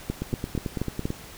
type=two click trains; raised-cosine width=3 ms; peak=-13 / -15 dBFS; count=5 / 9; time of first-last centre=0.1-1.055 / 0.22-1.104 s; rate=4.19 / 9.05 Hz; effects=pink hiss -44 dBFS RMS until 1.37 s